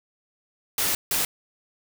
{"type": "noise bursts at uneven times", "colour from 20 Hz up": "white", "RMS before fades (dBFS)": -24, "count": 2, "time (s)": [[0.78, 0.95], [1.11, 1.25]], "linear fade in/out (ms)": 2, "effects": []}